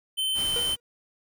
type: tone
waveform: square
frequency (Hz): 3079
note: G7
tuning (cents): -32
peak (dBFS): -25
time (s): 0.17-0.76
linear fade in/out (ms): 20
type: noise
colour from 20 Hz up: pink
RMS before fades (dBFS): -38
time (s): 0.34-0.77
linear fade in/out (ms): 50
type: tone with exponential decay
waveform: 45% pulse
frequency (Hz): 477.9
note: A#4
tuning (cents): +43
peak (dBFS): -30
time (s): 0.56-0.8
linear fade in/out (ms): 1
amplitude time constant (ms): 51
effects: none